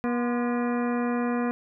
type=harmonic tone with a mistuned harmonic; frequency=241.1 Hz; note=B3; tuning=41 cents flat; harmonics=1 / 2 / 3 / 4 / 5 / 6 / 7 / 8 / 10; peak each=-25 / -31 / -35 / -37 / -39 / -41 / -42 / -43 / -45 dBFS; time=0.04-1.51 s; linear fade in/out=0 ms; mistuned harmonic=4; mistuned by=+120 cents; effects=none